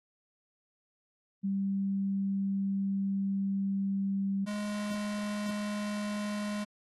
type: tone pair in turn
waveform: sine / square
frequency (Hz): 196 / 207.7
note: G3 / G#3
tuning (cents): 0 / 0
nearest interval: minor second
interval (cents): 100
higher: second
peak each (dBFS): -28 / -33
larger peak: first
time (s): 1.43-4.46 / 4.46-6.65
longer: first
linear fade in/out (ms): 20
effects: AAC 32 kbps